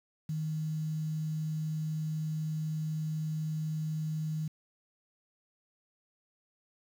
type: tone with quantisation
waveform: sine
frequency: 156 Hz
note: D#3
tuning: 5 cents sharp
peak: -31 dBFS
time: 0.29-4.48 s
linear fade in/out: 5 ms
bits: 9
effects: none